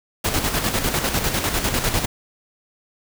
pink noise with tremolo, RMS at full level -20 dBFS, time 0.24-2.06 s, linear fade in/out 10 ms, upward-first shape square, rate 10 Hz, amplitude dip 50%, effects none

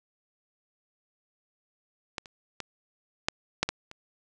clicks, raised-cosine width 0.2 ms, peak -15 / -29 / -17 / -7 / -6 / -11 / -25 dBFS, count 7, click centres 2.182 / 2.258 / 2.603 / 3.285 / 3.63 / 3.69 / 3.914 s, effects resampled to 24000 Hz + 8-bit

